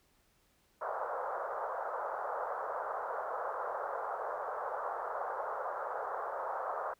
pink band-pass noise, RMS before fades -38 dBFS, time 0.81-6.94 s, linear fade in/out 5 ms, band 490 to 1400 Hz, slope 48 dB/octave, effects pink hiss -71 dBFS RMS until 6.99 s

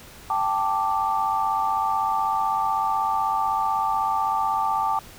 sine chord, G suspended second, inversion none, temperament equal, 784 / 880 / 1174.7 Hz, G5 / A5 / D6, 0 / 0 / 0 cents, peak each -26 / -24 / -25 dBFS, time 0.3-4.99 s, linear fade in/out 2 ms, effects pink hiss -45 dBFS RMS until 5.18 s

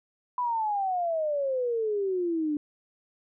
sine exponential sweep, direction down, 1004 to 291.2 Hz, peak -25 dBFS, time 0.38-2.57 s, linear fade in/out 2 ms, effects none

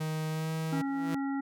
45% pulse tone with pitch glide, 156.8 to 159.91 Hz, D#3 to D#3, +14 to +48 cents, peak -31 dBFS, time 0-0.82 s, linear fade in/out 10 ms, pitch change +34 cents, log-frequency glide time 0.29-0.52 s
harmonic tone, 275.2 Hz, C#4, 12 cents flat, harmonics 1 / 3 / 5 / 7, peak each -30 / -40 / -44 / -47 dBFS, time 0.72-1.41 s, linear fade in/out 10 ms
sawtooth tone with exponential growth, 164.6 Hz, E3, 2 cents flat, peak -27 dBFS, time 0.74-1.15 s, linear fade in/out 5 ms, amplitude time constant 87 ms
effects none

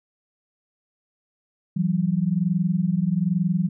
sine tone pair together, 166.9 / 188.05 Hz, E3 / F#3, +22 / +28 cents, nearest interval major second, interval 206 cents, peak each -22 dBFS, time 1.76-3.69 s, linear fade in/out 10 ms, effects none

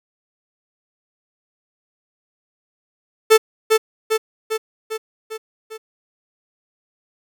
45% pulse tone with echo, 440 Hz, A4, in tune, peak -7 dBFS, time 3.3-3.38 s, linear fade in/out 20 ms, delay 400 ms, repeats 6, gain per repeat -4 dB, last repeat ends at 5.78 s, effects none

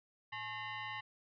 sine tone with frequency modulation, 114 Hz, A#2, 38 cents flat, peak -40 dBFS, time 0.32-1.01 s, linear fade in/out 10 ms, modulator 968 Hz, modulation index 2.7, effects none

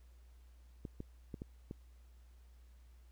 clicks, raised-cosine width 3 ms, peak -30 dBFS, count 5, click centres 0.852 / 1.004 / 1.342 / 1.419 / 1.711 s, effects added 60 Hz sine -57 dBFS peak until 3.11 s + pink hiss -74 dBFS RMS until 3.11 s

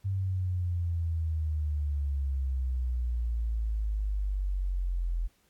sine exponential sweep, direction down, 98 to 41.86 Hz, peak -27 dBFS, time 0.04-5.28 s, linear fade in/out 20 ms, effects pink hiss -68 dBFS RMS until 5.49 s + AAC 64 kbps

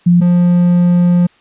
sine / triangle tone pair in turn, 174.61 / 175.93 Hz, F3 / F3, 0 / +13 cents, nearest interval unison, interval 13 cents, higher second, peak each -5 dBFS, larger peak neither, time 0.06-0.21 / 0.21-1.27 s, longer second, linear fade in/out 10 ms, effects white hiss -50 dBFS RMS until 1.4 s + resampled to 8000 Hz

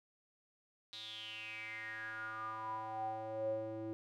square tone with band-pass filter sweep, 110 Hz, A2, in tune, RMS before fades -43 dBFS, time 0.93-3.93 s, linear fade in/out 0 ms, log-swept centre 3900 to 390 Hz, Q 9.1, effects none

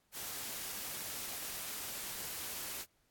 white noise, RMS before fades -42 dBFS, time 0.12-2.86 s, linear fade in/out 50 ms, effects pink hiss -75 dBFS RMS until 3.1 s + AAC 64 kbps

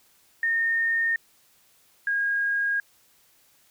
sine tone pair in turn, 1831 / 1631.2 Hz, A#6 / G#6, -32 / -32 cents, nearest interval major second, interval 200 cents, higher first, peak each -21 / -22 dBFS, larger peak first, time 0.43-1.16 / 2.07-2.8 s, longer neither, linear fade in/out 2 ms, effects white hiss -61 dBFS RMS until 3.7 s

